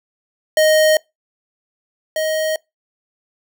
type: tone pair in turn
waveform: square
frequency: 622.3 / 627.4 Hz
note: D#5 / D#5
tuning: 0 / +14 cents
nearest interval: unison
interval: 14 cents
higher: second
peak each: -11 / -18 dBFS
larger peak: first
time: 0.57-0.97 / 2.16-2.56 s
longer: neither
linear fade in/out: 2 ms
effects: noise-tail reverb RT60 0.2 s tail -25 dB re dry